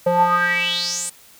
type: tone with band-pass filter sweep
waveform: square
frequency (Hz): 175.6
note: F3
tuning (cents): +10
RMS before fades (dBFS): -19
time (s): 0.06-1.1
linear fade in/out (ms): 10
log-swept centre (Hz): 590 to 9100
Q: 7
effects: white hiss -48 dBFS RMS until 1.39 s

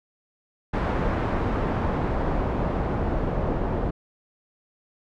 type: noise with low-pass filter sweep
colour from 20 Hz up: pink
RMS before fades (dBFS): -25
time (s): 0.73-3.91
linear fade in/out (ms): 10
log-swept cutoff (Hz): 1300 to 750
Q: 0.78
effects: none

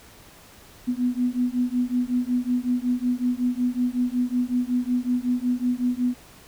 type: beating tone pair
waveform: sine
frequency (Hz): 244.8 / 250.2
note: B3 / B3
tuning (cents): -15 / +23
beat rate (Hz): 5.4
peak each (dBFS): -24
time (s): 0.87-6.15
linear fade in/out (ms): 20
effects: pink hiss -49 dBFS RMS until 6.47 s

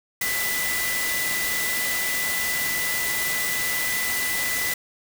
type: tone in noise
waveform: sine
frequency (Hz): 1991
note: B6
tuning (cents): +14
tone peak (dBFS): -26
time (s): 0.21-4.74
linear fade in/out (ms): 5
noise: white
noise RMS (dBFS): -27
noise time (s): 0.21-4.74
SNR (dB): -2
effects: none

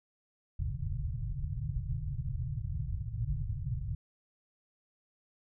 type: low-pass noise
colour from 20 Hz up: white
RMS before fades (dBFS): -35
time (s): 0.59-3.95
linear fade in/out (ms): 5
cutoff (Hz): 150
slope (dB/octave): 96
effects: none

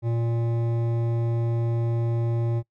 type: tone with hard clipping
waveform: triangle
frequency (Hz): 116.54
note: A#2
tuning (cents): 0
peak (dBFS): -24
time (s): 0.02-2.63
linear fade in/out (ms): 50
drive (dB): 16
effects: noise-tail reverb RT60 0.1 s tail -23 dB re dry

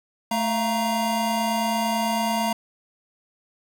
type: tone cluster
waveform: square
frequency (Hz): 220 / 689 / 936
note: A3 / F5 / A#5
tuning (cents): 0 / -24 / +7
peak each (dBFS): -27 / -28 / -26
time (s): 0.31-2.53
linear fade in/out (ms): 5
effects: none

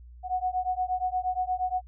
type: beating tone pair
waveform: sine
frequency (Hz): 732 / 740.5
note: F#5 / F#5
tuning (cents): -19 / +1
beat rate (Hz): 8.5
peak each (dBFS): -29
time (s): 0.23-1.82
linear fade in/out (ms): 50
effects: added 60 Hz sine -45 dBFS peak until 1.87 s

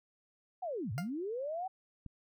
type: linear two-way sweep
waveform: sine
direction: down then up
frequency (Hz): 772 to 93.7 to 772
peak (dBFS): -35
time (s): 0.62-1.68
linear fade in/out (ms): 10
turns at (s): 0.92
type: tone with exponential decay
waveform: 20% pulse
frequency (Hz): 702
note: F5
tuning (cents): +9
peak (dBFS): -30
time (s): 0.98-1.1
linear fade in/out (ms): 0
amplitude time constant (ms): 25
type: click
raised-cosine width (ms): 5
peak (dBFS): -33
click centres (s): 2.063
effects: none

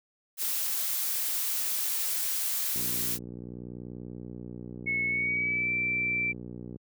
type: noise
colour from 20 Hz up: blue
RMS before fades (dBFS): -30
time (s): 0.37-3.19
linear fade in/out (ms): 50
type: click train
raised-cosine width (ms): 3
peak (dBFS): -27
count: 243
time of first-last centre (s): 2.76-6.76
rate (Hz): 60.5
type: tone with pitch glide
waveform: sine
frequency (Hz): 2196 to 2340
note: C#7 to D7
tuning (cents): -17 to -7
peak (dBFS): -26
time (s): 4.86-6.33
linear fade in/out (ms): 20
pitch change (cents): +110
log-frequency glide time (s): 5.07-5.71
effects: high-pass 100 Hz 12 dB/octave

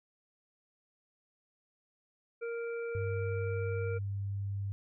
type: harmonic tone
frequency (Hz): 466.2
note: A#4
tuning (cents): 0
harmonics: 1 / 3 / 5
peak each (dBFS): -35 / -45 / -49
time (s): 2.41-3.99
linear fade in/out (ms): 20
type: tone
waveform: sine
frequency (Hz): 99.4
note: G2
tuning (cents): +25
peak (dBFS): -33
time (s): 2.95-4.72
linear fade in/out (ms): 0
effects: none

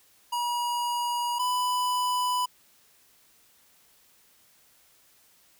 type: tone pair in turn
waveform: square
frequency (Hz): 961 / 994.3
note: B5 / B5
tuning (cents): -48 / +11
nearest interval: minor second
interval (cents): 59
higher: second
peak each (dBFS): -27 / -25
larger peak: second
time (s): 0.32-1.39 / 1.39-2.46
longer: neither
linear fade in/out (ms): 10
effects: white hiss -61 dBFS RMS until 5.59 s

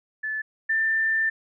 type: tone pair in turn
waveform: sine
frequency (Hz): 1740 / 1783.8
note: A6 / A6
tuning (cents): -20 / +23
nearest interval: unison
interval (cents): 43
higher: second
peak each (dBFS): -26 / -20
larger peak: second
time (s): 0.23-0.42 / 0.69-1.3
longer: second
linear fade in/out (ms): 10
effects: none

